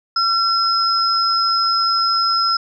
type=tone pair together; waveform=sine; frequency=1353 / 5115 Hz; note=E6 / D#8; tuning=+45 / +47 cents; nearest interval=octave + major seventh; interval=2302 cents; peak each=-17 dBFS; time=0.16-2.57 s; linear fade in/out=5 ms; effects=none